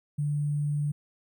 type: tone with sample-and-hold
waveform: sine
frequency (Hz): 146.83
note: D3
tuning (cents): 0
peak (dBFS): -25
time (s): 0.18-0.92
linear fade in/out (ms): 10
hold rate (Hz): 8820
effects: none